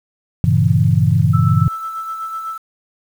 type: chord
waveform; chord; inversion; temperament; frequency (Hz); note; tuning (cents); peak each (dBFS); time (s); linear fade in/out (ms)
sine; G diminished seventh; none; equal; 98 / 116.54 / 138.59 / 164.81; G2 / Bb2 / Db3 / Fb3; 0 / 0 / 0 / 0; -16; 0.44-1.68; 0
type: tone with tremolo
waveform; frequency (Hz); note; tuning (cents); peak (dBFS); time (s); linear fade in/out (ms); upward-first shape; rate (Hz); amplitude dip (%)
sine; 1318.5; E6; 0; -21; 1.33-2.58; 10; sine; 8; 40
effects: 7-bit